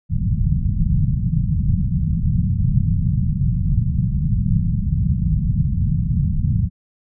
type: low-pass noise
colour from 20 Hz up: white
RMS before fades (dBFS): -18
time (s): 0.09-6.7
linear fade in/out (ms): 50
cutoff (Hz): 180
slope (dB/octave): 48
effects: none